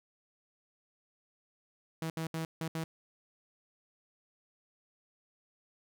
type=tone bursts at uneven times; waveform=sawtooth; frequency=161.8 Hz; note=E3; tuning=32 cents flat; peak=-30 dBFS; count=5; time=2.02-2.1 / 2.17-2.27 / 2.34-2.45 / 2.61-2.68 / 2.75-2.84 s; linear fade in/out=2 ms; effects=none